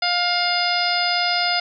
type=harmonic tone; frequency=707 Hz; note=F5; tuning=21 cents sharp; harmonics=1 / 2 / 3 / 4 / 5 / 6 / 7; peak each=-23 / -26 / -26 / -29 / -29 / -29 / -23 dBFS; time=0.02-1.6 s; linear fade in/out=5 ms; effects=none